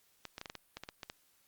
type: clicks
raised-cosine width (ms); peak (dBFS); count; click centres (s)
0.2; -25; 11; 0.253 / 0.381 / 0.414 / 0.458 / 0.499 / 0.553 / 0.77 / 0.836 / 0.889 / 1.032 / 1.099
effects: white hiss -70 dBFS RMS until 1.47 s + Opus 48 kbps